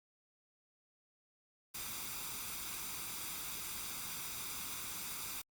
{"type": "noise with comb filter", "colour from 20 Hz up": "white", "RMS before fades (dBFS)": -43, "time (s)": [1.74, 5.42], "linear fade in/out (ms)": 10, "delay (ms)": 0.83, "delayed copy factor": 0.55, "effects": ["Opus 48 kbps"]}